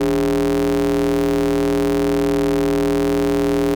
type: ring-modulated tone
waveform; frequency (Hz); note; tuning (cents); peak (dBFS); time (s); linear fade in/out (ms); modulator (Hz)
square; 61.4; B1; -9; -13; 0-3.75; 10; 348
effects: none